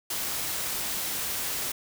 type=noise; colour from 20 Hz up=white; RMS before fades=-31 dBFS; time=0.1-1.72 s; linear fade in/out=5 ms; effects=none